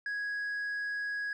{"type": "tone with tanh clipping", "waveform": "triangle", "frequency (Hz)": 1661.2, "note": "G#6", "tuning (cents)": 0, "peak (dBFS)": -33, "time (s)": [0.06, 1.33], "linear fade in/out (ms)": 2, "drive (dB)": 7, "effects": []}